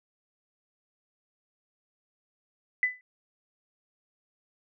sine tone with exponential decay, 2000 Hz, B6, 21 cents sharp, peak -18 dBFS, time 2.83-3.01 s, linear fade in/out 1 ms, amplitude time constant 37 ms, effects none

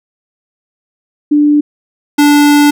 sine / square tone pair in turn, 294.9 / 291.8 Hz, D4 / D4, +7 / -11 cents, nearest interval unison, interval 18 cents, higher first, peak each -5 dBFS, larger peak neither, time 1.31-1.61 / 2.18-2.71 s, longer second, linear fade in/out 10 ms, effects none

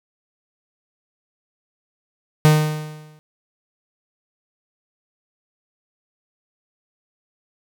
45% pulse tone with exponential decay, 153.4 Hz, D#3, 24 cents flat, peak -8 dBFS, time 2.45-3.19 s, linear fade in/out 0 ms, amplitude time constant 160 ms, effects none

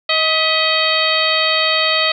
harmonic tone with a mistuned harmonic, 631 Hz, D#5, 24 cents sharp, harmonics 1 / 2 / 3 / 4 / 5 / 6 / 7, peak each -21 / -21 / -21 / -21 / -21 / -21 / -21 dBFS, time 0.09-2.12 s, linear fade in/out 5 ms, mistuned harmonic 3, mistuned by +62 cents, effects none

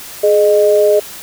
sine tone pair together, 419.6 / 613.1 Hz, G#4 / D#5, +18 / -26 cents, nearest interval perfect fifth, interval 656 cents, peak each -10 dBFS, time 0.23-1 s, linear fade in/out 10 ms, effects white hiss -31 dBFS RMS until 1.22 s

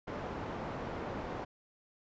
white low-pass noise, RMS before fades -40 dBFS, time 0.07-1.45 s, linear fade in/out 10 ms, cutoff 800 Hz, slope 12 dB/octave, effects resampled to 16000 Hz

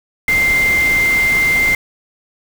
sine tone in noise, 2093 Hz, C7, in tune, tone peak -11 dBFS, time 0.28-1.75 s, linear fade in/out 2 ms, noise pink, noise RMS -24 dBFS, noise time 0.28-1.75 s, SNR +10 dB, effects none

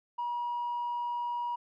triangle tone with tanh clipping, 960 Hz, B5, 49 cents flat, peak -31 dBFS, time 0.18-1.56 s, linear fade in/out 10 ms, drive 5 dB, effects none

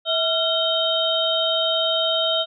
sine tone cluster, 649 / 1377 / 3113 / 3734 Hz, E5 / F6 / G7 / A#7, -27 / -25 / -13 / +2 cents, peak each -23 / -29 / -23 / -23 dBFS, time 0.05-2.46 s, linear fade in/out 50 ms, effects none

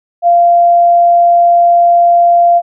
sine tone, 692 Hz, F5, 16 cents flat, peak -4 dBFS, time 0.22-2.62 s, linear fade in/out 50 ms, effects none

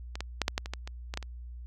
clicks, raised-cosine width 0.2 ms, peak -20 / -17 / -9 / -8 / -11 / -21 / -17 / -23 / -18 / -15 / -25 dBFS, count 11, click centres 0.155 / 0.206 / 0.417 / 0.481 / 0.579 / 0.659 / 0.736 / 0.875 / 1.139 / 1.174 / 1.227 s, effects added 60 Hz sine -40 dBFS peak until 1.66 s

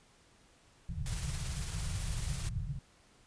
pink low-pass noise, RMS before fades -37 dBFS, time 0.89-2.79 s, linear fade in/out 5 ms, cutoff 170 Hz, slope 96 dB/octave
white noise with tremolo, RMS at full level -42 dBFS, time 1.06-2.49 s, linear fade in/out 0 ms, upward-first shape triangle, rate 18 Hz, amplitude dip 30%
effects pink hiss -64 dBFS RMS until 3.26 s + resampled to 22050 Hz

